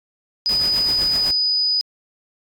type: tone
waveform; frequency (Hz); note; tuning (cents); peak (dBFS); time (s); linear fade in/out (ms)
sine; 4974; D#8; -1; -16; 0.46-1.81; 0
type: noise with tremolo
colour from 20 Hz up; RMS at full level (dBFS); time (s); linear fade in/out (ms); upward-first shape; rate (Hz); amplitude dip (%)
pink; -30; 0.49-1.31; 2; triangle; 7.9; 65
effects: AAC 64 kbps